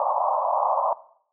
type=band-pass noise; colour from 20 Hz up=white; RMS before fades=-23 dBFS; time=0-0.93 s; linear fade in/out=2 ms; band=560 to 1100 Hz; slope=96 dB/octave; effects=noise-tail reverb RT60 0.6 s tail -17 dB re dry